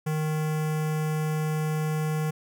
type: tone with notch filter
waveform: square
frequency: 154.9 Hz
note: D#3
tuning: 7 cents flat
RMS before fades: -27 dBFS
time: 0.06-2.31 s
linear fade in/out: 10 ms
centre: 4000 Hz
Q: 1.4
effects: none